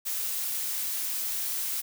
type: noise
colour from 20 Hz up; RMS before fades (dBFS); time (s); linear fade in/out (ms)
blue; -31; 0.05-1.82; 20
effects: none